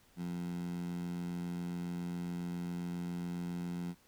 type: tone with high-pass filter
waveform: 15% pulse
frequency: 87.31 Hz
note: F2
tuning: in tune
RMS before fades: -39 dBFS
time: 0.16-3.95 s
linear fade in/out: 50 ms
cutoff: 180 Hz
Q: 4.3
effects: pink hiss -66 dBFS RMS until 4.07 s